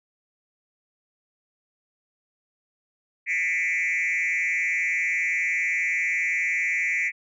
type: tone with frequency modulation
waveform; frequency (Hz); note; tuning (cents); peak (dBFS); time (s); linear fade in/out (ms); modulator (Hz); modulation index
sine; 2161; C#7; -45; -20; 3.26-7.12; 50; 168; 1.5
effects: tanh soft clip ceiling -20 dBFS